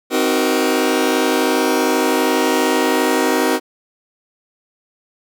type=chord; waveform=sawtooth; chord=C half-diminished seventh; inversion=none; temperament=just; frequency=261.6 / 314 / 376.7 / 470.9 Hz; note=C4 / Eb4 / Gb4 / Bb4; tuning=0 / +16 / +31 / +18 cents; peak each=-16 dBFS; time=0.1-3.6 s; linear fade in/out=50 ms; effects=none